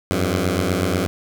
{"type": "beating tone pair", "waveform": "10% pulse", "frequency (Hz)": [87.31, 95.61], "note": ["F2", "G2"], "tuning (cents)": [0, -43], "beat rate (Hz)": 8.3, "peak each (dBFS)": -13, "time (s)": [0.11, 1.07], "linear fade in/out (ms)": 0, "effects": []}